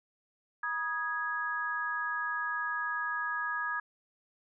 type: chord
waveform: sine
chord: G# minor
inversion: first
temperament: equal with one note detuned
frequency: 963.5 / 1244.5 / 1661.2 Hz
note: B5 / D#6 / G#6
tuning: -43 / 0 / 0 cents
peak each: -39 / -36 / -33 dBFS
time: 0.63-3.8 s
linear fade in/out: 5 ms
effects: none